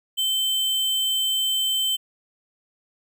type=tone with sample-and-hold; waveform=sine; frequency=3089 Hz; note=G7; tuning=26 cents flat; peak=-20 dBFS; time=0.17-1.97 s; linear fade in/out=20 ms; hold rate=11025 Hz; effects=none